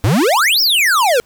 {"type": "exponential two-way sweep", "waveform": "square", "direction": "up then down", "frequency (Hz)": [90.1, 5610, 451.1], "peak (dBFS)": -11, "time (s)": [0.04, 1.2], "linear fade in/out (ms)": 0, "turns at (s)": 0.61, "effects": ["pink hiss -54 dBFS RMS until 1.25 s"]}